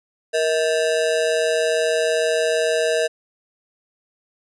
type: ring-modulated tone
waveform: square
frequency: 554.4 Hz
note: C#5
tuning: in tune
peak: -15 dBFS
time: 0.33-3.08 s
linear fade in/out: 20 ms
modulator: 83.2 Hz
effects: resampled to 24000 Hz